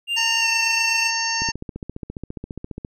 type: tone with pitch glide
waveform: triangle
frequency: 2794 to 2702 Hz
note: F7 to E7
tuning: 0 to +42 cents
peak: -19 dBFS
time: 0.07-1.12 s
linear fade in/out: 50 ms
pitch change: -58 cents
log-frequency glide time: 0.4-0.46 s
type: harmonic tone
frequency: 910 Hz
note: A#5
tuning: 42 cents flat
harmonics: 1 / 2 / 3 / 5 / 6 / 7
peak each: -28 / -28 / -28 / -28 / -28 / -28 dBFS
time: 0.16-1.52 s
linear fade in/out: 20 ms
type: click train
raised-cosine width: 3 ms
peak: -18 dBFS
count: 22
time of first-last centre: 1.42-2.849 s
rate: 14.7 Hz
effects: none